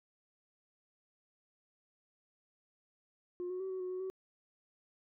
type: tone with pitch steps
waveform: sine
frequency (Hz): 356.4 / 366.6 / 380.8 / 374.6 / 366 / 368.9 / 378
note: F4 / F#4 / F#4 / F#4 / F#4 / F#4 / F#4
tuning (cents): +35 / -16 / +50 / +21 / -19 / -5 / +37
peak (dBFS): -35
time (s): 3.4-4.1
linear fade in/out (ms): 0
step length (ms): 100
effects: tanh soft clip ceiling -34 dBFS